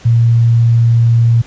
sine tone, 116.54 Hz, A#2, in tune, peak -6 dBFS, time 0.05-1.42 s, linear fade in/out 10 ms, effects pink hiss -39 dBFS RMS until 1.46 s + resampled to 16000 Hz

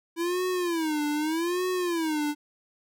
square tone with vibrato, 329.6 Hz, E4, in tune, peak -26 dBFS, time 0.16-2.35 s, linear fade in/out 50 ms, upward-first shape sine, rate 0.82 Hz, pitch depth 190 cents each way, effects none

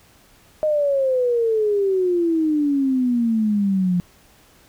sine exponential sweep, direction down, 622.3 to 174.9 Hz, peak -16 dBFS, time 0.63-4 s, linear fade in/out 0 ms, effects pink hiss -53 dBFS RMS until 4.68 s

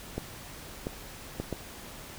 clicks, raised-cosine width 2 ms, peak -18 dBFS, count 4, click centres 0.18 / 0.869 / 1.4 / 1.527 s, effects pink hiss -45 dBFS RMS until 2.18 s

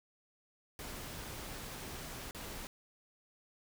pink noise with dropouts, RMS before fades -45 dBFS, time 0.79-2.67 s, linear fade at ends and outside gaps 1 ms, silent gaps 2.31-2.347 s, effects none

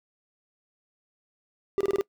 triangle tone bursts, 395.1 Hz, G4, 14 cents sharp, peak -19 dBFS, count 5, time 1.78-2.01 s, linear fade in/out 0 ms, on 26 ms, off 25 ms, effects noise-tail reverb RT60 0.1 s tail -22 dB re dry

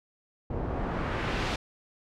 pink noise with low-pass filter sweep, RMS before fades -31 dBFS, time 0.5-1.56 s, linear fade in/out 5 ms, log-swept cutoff 580 to 4300 Hz, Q 0.91, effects none

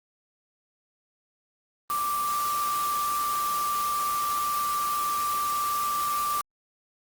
sine tone in noise, 1174.7 Hz, D6, in tune, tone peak -25 dBFS, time 1.9-6.41 s, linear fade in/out 0 ms, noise white, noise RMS -35 dBFS, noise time 1.9-6.41 s, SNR +7 dB, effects Opus 24 kbps

